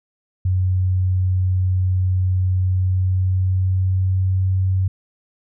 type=tone with pitch glide; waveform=sine; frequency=92.5 to 94.12 Hz; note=F#2 to F#2; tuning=0 to +30 cents; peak=-15 dBFS; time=0.45-4.88 s; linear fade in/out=5 ms; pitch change=+30 cents; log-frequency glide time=2.57-4.51 s; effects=none